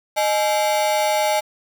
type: ring-modulated tone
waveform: 45% pulse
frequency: 731 Hz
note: F#5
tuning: 21 cents flat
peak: -14 dBFS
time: 0.16-1.41 s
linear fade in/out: 20 ms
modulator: 114 Hz
effects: 7-bit